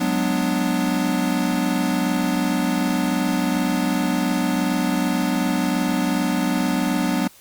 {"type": "chord", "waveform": "square", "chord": "G# half-diminished seventh", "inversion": "third", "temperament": "equal", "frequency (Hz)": [185, 207.7, 246.9, 293.7], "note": ["F#3", "G#3", "B3", "D4"], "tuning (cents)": [0, 0, 0, 0], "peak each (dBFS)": [-25, -29, -24, -25], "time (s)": [0, 7.28], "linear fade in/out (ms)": 10, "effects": ["white hiss -49 dBFS RMS until 7.4 s", "Opus 48 kbps"]}